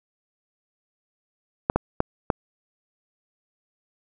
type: clicks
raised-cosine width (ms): 1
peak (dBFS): -5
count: 4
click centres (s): 1.699 / 1.76 / 2.004 / 2.302
effects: none